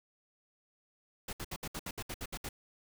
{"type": "noise bursts", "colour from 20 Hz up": "pink", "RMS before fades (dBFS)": -40, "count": 11, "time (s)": [1.28, 2.49], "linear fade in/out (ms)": 5, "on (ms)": 50, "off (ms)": 66, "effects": []}